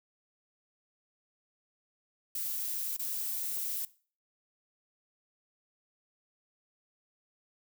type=noise with dropouts; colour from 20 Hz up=violet; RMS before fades=-35 dBFS; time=2.35-3.85 s; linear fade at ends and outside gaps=2 ms; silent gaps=2.966-2.994 s; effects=noise-tail reverb RT60 0.4 s tail -19 dB re dry